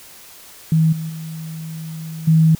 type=tone with level steps; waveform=sine; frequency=160 Hz; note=D#3; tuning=49 cents sharp; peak=-11 / -23 / -27 / -9 dBFS; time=0.72-2.55 s; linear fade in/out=2 ms; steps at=0.92 / 1.09 / 2.27 s; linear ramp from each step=10 ms; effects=white hiss -42 dBFS RMS until 2.59 s